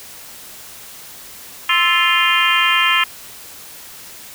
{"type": "harmonic tone with a mistuned harmonic", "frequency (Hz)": 349.2, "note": "F4", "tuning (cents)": 0, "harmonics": [3, 4, 5, 6, 7, 8, 9], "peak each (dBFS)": [-20, -20, -20, -20, -20, -20, -20], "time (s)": [1.69, 3.04], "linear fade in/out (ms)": 5, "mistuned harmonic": 4, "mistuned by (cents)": -99, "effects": ["white hiss -37 dBFS RMS until 4.34 s"]}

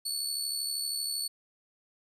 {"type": "tone with amplitude modulation", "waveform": "25% pulse", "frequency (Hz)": 4439, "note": "C#8", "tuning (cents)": 2, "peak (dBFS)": -24, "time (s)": [0.05, 1.28], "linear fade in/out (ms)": 10, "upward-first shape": "sine", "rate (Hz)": 72.7, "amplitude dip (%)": 50, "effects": []}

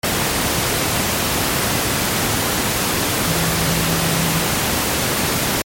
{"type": "tone in noise", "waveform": "sine", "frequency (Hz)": 164.81, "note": "E3", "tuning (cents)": 0, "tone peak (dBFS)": -21, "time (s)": [3.27, 4.44], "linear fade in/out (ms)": 5, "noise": "pink", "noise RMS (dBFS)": -18, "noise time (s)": [0.03, 5.62], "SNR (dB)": -6, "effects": ["high-pass 80 Hz 12 dB/octave", "MP3 64 kbps"]}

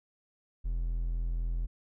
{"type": "tone", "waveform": "triangle", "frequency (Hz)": 42.03, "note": "E1", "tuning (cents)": 34, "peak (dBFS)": -27, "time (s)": [0.64, 1.67], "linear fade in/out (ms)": 20, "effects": []}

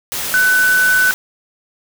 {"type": "tone in noise", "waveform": "sine", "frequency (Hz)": 1500, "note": "F#6", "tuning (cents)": 23, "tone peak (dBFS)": -10, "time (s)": [0.34, 1.11], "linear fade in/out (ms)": 0, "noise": "white", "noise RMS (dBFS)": -22, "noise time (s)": [0.12, 1.14], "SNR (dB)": 9, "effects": []}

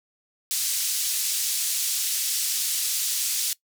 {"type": "band-pass noise", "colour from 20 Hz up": "white", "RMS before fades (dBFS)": -26, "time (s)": [0.51, 3.53], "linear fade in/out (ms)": 0, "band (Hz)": [4000, 11000], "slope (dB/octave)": 12, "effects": ["noise-tail reverb RT60 0.1 s tail -20 dB re dry"]}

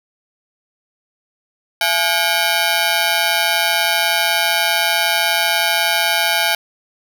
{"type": "ring-modulated tone", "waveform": "10% pulse", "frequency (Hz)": 764, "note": "G5", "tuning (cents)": -45, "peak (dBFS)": -3, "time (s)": [1.81, 6.55], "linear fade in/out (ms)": 2, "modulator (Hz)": 86.3, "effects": []}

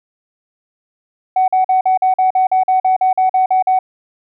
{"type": "tone bursts", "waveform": "sine", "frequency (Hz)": 750, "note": "F#5", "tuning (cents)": 23, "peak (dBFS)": -8, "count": 15, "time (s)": [1.36, 3.79], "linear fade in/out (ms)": 5, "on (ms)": 120, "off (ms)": 45, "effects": ["tanh soft clip ceiling -7 dBFS"]}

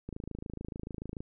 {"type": "click train", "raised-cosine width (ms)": 3, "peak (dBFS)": -26, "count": 31, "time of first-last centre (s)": [0.09, 1.205], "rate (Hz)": 26.9, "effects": []}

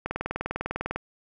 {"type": "click train", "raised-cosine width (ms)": 0.5, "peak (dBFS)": -14, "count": 19, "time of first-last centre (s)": [0.06, 0.96], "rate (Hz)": 20, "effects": []}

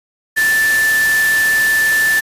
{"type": "tone in noise", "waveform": "sine", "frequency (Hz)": 1760, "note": "A6", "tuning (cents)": 0, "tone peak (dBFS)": -11, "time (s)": [0.36, 2.21], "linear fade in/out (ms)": 20, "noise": "white", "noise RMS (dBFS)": -22, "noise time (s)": [0.36, 2.21], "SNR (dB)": 8, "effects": ["resampled to 32000 Hz"]}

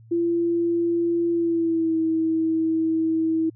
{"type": "tone with pitch glide", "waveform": "sine", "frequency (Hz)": [340.2, 322.8], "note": ["F4", "E4"], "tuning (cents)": [-45, -36], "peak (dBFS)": -19, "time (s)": [0.11, 3.5], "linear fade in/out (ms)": 10, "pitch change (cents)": -91, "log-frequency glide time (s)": [1.31, 1.97], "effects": ["added 113 Hz sine -46 dBFS peak until 3.55 s"]}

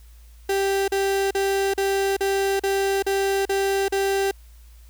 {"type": "tone bursts", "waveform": "35% pulse", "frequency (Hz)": 392, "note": "G4", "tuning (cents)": 0, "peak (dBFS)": -18, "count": 9, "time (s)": [0.49, 4.312], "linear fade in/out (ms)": 5, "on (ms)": 390, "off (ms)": 39, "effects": ["added 57 Hz sine -44 dBFS peak until 4.89 s", "white hiss -58 dBFS RMS until 4.89 s"]}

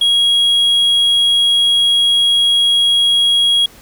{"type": "tone", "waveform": "triangle", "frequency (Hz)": 3300, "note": "G#7", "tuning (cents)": -12, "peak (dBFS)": -8, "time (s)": [0.01, 3.66], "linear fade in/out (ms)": 5, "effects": ["pink hiss -42 dBFS RMS until 3.81 s"]}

